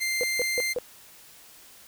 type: tone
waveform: sawtooth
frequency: 2092 Hz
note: C7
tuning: 1 cent flat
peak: -22 dBFS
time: 0-0.74 s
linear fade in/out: 20 ms
type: tone bursts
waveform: sine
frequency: 493.9 Hz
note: B4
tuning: in tune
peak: -24 dBFS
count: 4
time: 0.21-0.786 s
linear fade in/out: 0 ms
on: 24 ms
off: 160 ms
effects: white hiss -51 dBFS RMS until 1.87 s